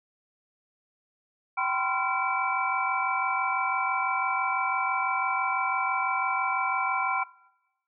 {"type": "tone cluster", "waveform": "sine", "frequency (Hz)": [773, 1005, 1051, 1374, 2310], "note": ["G5", "B5", "C6", "F6", "D7"], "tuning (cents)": [-24, 30, 7, -29, -29], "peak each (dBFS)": -31, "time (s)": [1.57, 7.24], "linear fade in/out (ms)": 10, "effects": ["noise-tail reverb RT60 1.0 s tail -23 dB re dry"]}